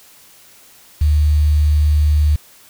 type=tone with quantisation; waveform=sine; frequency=75 Hz; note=D2; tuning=37 cents sharp; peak=-10 dBFS; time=1.01-2.36 s; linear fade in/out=5 ms; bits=6; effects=white hiss -46 dBFS RMS until 2.69 s